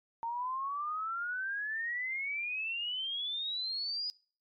sine exponential sweep, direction up, 912 to 4978 Hz, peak -33 dBFS, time 0.23-4.1 s, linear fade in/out 0 ms, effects noise-tail reverb RT60 0.4 s tail -22 dB re dry + MP3 64 kbps

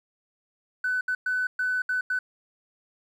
triangle tone bursts at uneven times, 1503 Hz, F#6, 27 cents sharp, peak -20 dBFS, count 6, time 0.84-1.01 / 1.08-1.15 / 1.26-1.47 / 1.59-1.82 / 1.89-2.01 / 2.1-2.19 s, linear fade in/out 5 ms, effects tanh soft clip ceiling -21 dBFS

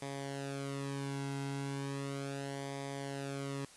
sawtooth tone with flanger, 138.59 Hz, C#3, in tune, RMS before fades -40 dBFS, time 0.02-3.65 s, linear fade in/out 2 ms, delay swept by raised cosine 0.71 to 1.71 ms, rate 0.36 Hz, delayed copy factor -0.75, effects white hiss -57 dBFS RMS until 3.76 s + resampled to 24000 Hz

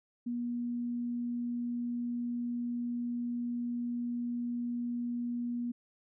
sine tone, 240.2 Hz, B3, 48 cents flat, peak -32 dBFS, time 0.26-5.72 s, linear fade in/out 10 ms, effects none

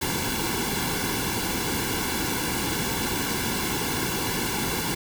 pink noise with comb filter, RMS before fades -27 dBFS, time 0.01-4.95 s, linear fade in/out 10 ms, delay 1.6 ms, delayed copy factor -0.75, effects none

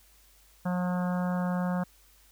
harmonic tone, 179.8 Hz, F#3, 49 cents flat, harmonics 1 / 3 / 4 / 5 / 6 / 7 / 8 / 9, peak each -27 / -37 / -39 / -41 / -43 / -44 / -45 / -46 dBFS, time 0.65-1.84 s, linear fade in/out 10 ms, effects added 50 Hz sine -61 dBFS peak until 2.31 s + white hiss -61 dBFS RMS until 2.31 s

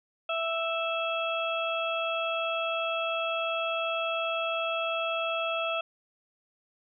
harmonic tone, 659.3 Hz, E5, in tune, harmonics 1 / 2 / 4 / 5, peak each -31 / -33 / -33 / -37 dBFS, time 0.29-5.81 s, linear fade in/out 5 ms, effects none

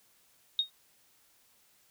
sine tone with exponential decay, 3729 Hz, A#7, in tune, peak -21 dBFS, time 0.59-0.7 s, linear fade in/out 1 ms, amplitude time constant 23 ms, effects white hiss -66 dBFS RMS until 1.9 s

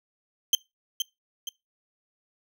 30% pulse tone with echo, 3126 Hz, G7, 6 cents flat, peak -14 dBFS, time 0.53-0.55 s, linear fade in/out 2 ms, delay 470 ms, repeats 2, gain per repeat -7 dB, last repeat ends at 1.49 s, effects noise-tail reverb RT60 0.2 s tail -22 dB re dry

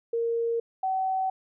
sine tone pair in turn, 463.8 / 759.2 Hz, A#4 / F#5, -9 / +44 cents, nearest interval major sixth, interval 853 cents, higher second, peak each -24 dBFS, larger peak neither, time 0.13-0.6 / 0.83-1.3 s, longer neither, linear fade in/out 5 ms, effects none

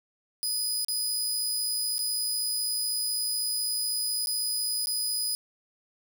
20% pulse tone with dropouts, 4978 Hz, D#8, in tune, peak -21 dBFS, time 0.43-5.35 s, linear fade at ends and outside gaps 0 ms, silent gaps 0.847-0.884 / 1.982-1.991 / 4.26-4.271 / 4.858-4.871 s, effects none

